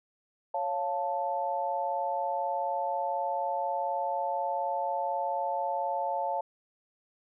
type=chord; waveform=sine; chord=Db augmented; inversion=none; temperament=equal; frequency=554.4 / 698.5 / 880 Hz; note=Db5 / F5 / A5; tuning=0 / 0 / 0 cents; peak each=-34 / -33 / -31 dBFS; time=0.54-6.41 s; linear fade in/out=5 ms; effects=none